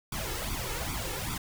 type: noise with flanger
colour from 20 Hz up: pink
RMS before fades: -34 dBFS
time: 0.12-1.38 s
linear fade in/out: 5 ms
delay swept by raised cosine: 0.84 to 2.34 ms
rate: 2.5 Hz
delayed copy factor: +0.85
effects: none